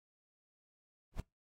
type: noise with exponential growth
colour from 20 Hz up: brown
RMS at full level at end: -32 dBFS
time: 1.12-1.2 s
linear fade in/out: 2 ms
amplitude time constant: 17 ms
effects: noise-tail reverb RT60 0.2 s tail -23 dB re dry + AAC 48 kbps